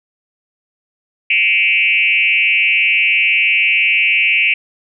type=tone with frequency modulation; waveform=sine; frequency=2489 Hz; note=D#7; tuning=in tune; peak=-10 dBFS; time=1.3-4.54 s; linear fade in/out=5 ms; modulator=188 Hz; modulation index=1.6; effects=none